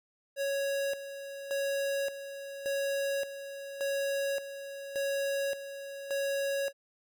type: tone with tremolo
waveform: square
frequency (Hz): 554.4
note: C#5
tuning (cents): 0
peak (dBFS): -30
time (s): 0.36-6.73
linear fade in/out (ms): 50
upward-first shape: square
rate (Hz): 0.87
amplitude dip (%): 70
effects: none